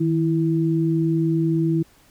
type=tone pair together; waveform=sine; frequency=158.71 / 329 Hz; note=D#3 / E4; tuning=+35 / -3 cents; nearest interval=octave + minor second; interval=1262 cents; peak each=-20 dBFS; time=0-1.83 s; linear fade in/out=10 ms; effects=pink hiss -55 dBFS RMS until 2.1 s